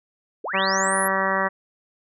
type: linear sweep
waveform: sine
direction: up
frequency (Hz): 311.1 to 11570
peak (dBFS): -26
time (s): 0.44-1.08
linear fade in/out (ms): 5
type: harmonic tone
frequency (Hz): 192.2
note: G3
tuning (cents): -34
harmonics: 1 / 2 / 3 / 4 / 5 / 6 / 7 / 8 / 9 / 10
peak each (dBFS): -31 / -32 / -27 / -31 / -28 / -26 / -32 / -30 / -30 / -27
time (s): 0.53-1.49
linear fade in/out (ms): 20
effects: none